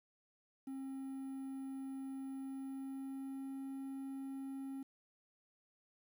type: tone with pitch glide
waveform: triangle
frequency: 268.5 to 270.2 Hz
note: C4 to C#4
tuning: +45 to -44 cents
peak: -40 dBFS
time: 0.67-4.83 s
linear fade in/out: 5 ms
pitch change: +11 cents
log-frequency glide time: 2.17-3.8 s
effects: 11-bit